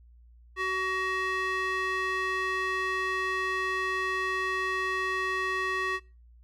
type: tone with band-pass filter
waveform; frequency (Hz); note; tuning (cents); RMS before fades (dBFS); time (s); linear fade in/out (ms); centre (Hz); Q
square; 376.3; F#4; +29; -30; 0.56-6; 50; 1700; 1.8
effects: noise-tail reverb RT60 0.3 s tail -21 dB re dry + added 59 Hz sine -52 dBFS peak until 6.43 s